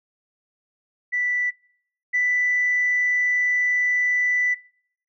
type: tone pair in turn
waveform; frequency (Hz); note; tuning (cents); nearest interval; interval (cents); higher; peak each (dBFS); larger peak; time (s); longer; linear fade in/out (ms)
sine; 1972 / 1982.9; B6 / B6; -3 / +6; unison; 9; second; -20 / -17; second; 1.12-1.51 / 2.13-4.55; second; 20
effects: noise-tail reverb RT60 0.6 s tail -22 dB re dry + tanh soft clip ceiling -13 dBFS